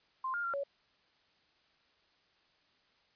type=tone with pitch steps; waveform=sine; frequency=1046 / 1410 / 1378 / 560 Hz; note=C6 / F6 / F6 / C#5; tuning=-1 / +16 / -24 / +18 cents; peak=-33 dBFS; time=0.24-0.636 s; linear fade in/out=5 ms; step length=99 ms; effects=white hiss -70 dBFS RMS until 3.15 s + resampled to 11025 Hz